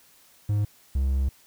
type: tone pair in turn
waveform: triangle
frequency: 103.83 / 67.05 Hz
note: G#2 / C2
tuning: 0 / +43 cents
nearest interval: minor sixth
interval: 757 cents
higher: first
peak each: -19 dBFS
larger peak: neither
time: 0.49-0.65 / 0.95-1.29 s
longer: second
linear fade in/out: 5 ms
effects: white hiss -57 dBFS RMS until 1.46 s